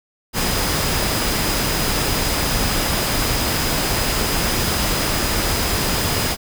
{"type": "tone in noise", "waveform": "sine", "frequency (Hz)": 4984, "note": "D#8", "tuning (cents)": 2, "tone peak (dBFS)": -29, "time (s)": [0.33, 6.37], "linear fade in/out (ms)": 50, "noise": "pink", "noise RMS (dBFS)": -20, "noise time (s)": [0.33, 6.37], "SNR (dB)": -12, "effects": []}